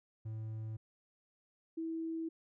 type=tone pair in turn; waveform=triangle / sine; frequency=110 / 325.9 Hz; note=A2 / E4; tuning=0 / -20 cents; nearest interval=octave + perfect fifth; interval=1880 cents; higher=second; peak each=-37 / -36 dBFS; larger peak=second; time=0.25-0.77 / 1.77-2.29 s; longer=neither; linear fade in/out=10 ms; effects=none